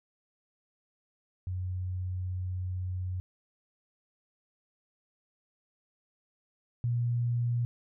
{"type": "tone pair in turn", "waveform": "sine", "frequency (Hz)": [91.6, 119.73], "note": ["F#2", "A#2"], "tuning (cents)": [-17, 47], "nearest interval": "perfect fourth", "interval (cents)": 464, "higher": "second", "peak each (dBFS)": [-31, -26], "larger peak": "second", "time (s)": [[1.47, 3.2], [6.84, 7.65]], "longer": "first", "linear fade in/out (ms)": 0, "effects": []}